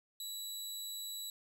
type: tone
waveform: 20% pulse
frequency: 3930 Hz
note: B7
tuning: 9 cents flat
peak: -35 dBFS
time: 0.2-1.3 s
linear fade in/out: 2 ms
effects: none